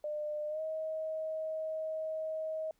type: tone with pitch glide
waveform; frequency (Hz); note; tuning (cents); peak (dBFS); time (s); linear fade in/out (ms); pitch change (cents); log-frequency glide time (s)
sine; 601 to 632; D5 to D#5; +40 to +27; -34; 0.04-2.71; 2; +87; 0.48-0.61
effects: pink hiss -75 dBFS RMS until 2.79 s